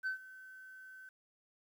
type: tone with ADSR envelope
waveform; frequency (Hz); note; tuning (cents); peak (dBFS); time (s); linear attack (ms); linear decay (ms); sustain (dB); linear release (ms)
sine; 1529; G6; -44; -30; 0.03-1.09; 36; 110; -20; 3
effects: tanh soft clip ceiling -32 dBFS + 11-bit